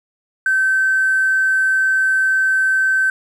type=tone with hard clipping; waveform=triangle; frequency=1543 Hz; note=G6; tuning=28 cents flat; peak=-13 dBFS; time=0.46-3.1 s; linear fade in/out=2 ms; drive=3 dB; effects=none